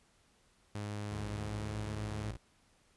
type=tone with pitch glide; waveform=sawtooth; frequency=104 to 106.06 Hz; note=G#2 to G#2; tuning=+3 to +37 cents; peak=-34 dBFS; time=0.75-2.31 s; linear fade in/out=0 ms; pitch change=+34 cents; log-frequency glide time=1.25-1.68 s
type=tone with vibrato; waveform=25% pulse; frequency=64.5 Hz; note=C2; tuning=24 cents flat; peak=-39 dBFS; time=1.11-2.37 s; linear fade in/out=5 ms; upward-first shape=square; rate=4 Hz; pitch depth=240 cents each way
effects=pink hiss -69 dBFS RMS until 2.96 s + resampled to 24000 Hz